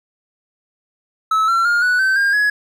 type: tone with pitch steps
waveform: triangle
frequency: 1300 / 1356.8 / 1416 / 1477.9 / 1542.4 / 1609.8 / 1680.1 Hz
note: E6 / E6 / F6 / F#6 / G6 / G6 / G#6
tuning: -24 / +50 / +23 / -2 / -28 / +46 / +20 cents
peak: -11 dBFS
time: 1.31-2.5 s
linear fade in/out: 5 ms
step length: 170 ms
effects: none